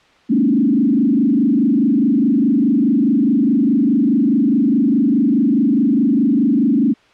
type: tone with frequency modulation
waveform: sine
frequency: 254.8 Hz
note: C4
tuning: 46 cents flat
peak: -11 dBFS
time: 0.29-6.94 s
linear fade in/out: 20 ms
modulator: 24.8 Hz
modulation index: 1.9
effects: white hiss -51 dBFS RMS until 7.13 s + low-pass 3000 Hz 12 dB/octave